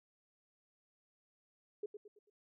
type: tone with echo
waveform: sine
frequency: 415.3 Hz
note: G#4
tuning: in tune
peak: -37 dBFS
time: 1.83-1.86 s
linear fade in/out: 5 ms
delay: 110 ms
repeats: 4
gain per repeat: -8 dB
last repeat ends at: 2.3 s
effects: none